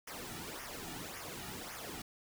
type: noise with flanger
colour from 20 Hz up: pink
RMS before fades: -45 dBFS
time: 0.07-2.02 s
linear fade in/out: 5 ms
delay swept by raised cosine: 0.24 to 1.94 ms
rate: 1.8 Hz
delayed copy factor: -0.7
effects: none